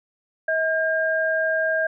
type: tone pair together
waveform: sine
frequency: 639.7 / 1608 Hz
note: D#5 / G6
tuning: +48 / +44 cents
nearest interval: octave + major third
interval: 1596 cents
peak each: -22 dBFS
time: 0.48-1.87 s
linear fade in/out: 5 ms
effects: none